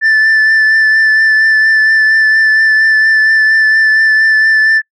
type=tone with vibrato; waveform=sine; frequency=1760 Hz; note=A6; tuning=in tune; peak=-3 dBFS; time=0.01-4.82 s; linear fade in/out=50 ms; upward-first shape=triangle; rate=4.3 Hz; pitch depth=20 cents each way; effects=noise-tail reverb RT60 0.1 s tail -25 dB re dry + tanh soft clip ceiling -5 dBFS